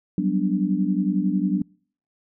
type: chord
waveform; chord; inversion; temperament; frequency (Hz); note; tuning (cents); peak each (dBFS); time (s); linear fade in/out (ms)
sine; G major seventh; third; equal; 185 / 196 / 246.9 / 293.7; F#3 / G3 / B3 / D4; 0 / 0 / 0 / 0; -23 / -24 / -29 / -25; 0.18-1.62; 2
effects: noise-tail reverb RT60 0.5 s tail -26 dB re dry